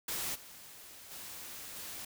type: noise with level steps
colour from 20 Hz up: white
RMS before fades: -37 / -52 / -46 / -44 dBFS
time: 0.08-2.05 s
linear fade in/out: 5 ms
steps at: 0.34 / 1.1 / 1.75 s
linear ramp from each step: 20 ms
effects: none